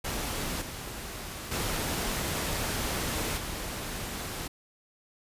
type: noise with level steps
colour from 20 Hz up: pink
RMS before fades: -33 / -39 / -31 / -36 dBFS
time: 0.04-4.48 s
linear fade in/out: 10 ms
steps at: 0.61 / 1.51 / 3.37 s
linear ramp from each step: 10 ms
effects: resampled to 32000 Hz